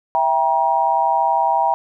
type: chord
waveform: sine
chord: E diminished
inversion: none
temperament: just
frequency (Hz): 659.3 / 791.1 / 949.3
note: E5 / G5 / Bb5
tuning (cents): 0 / +16 / +31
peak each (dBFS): -22 / -18 / -17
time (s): 0.15-1.74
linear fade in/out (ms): 0
effects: none